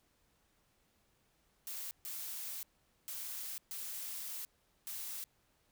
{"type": "noise bursts at uneven times", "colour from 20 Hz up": "blue", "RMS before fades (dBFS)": -43, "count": 5, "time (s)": [[1.67, 1.91], [2.05, 2.63], [3.08, 3.58], [3.71, 4.45], [4.87, 5.24]], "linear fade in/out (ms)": 0, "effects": ["pink hiss -74 dBFS RMS until 5.71 s"]}